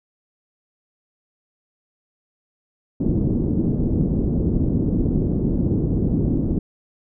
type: low-pass noise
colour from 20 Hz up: white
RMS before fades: -20 dBFS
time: 3-6.59 s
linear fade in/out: 5 ms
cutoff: 310 Hz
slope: 24 dB/octave
effects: none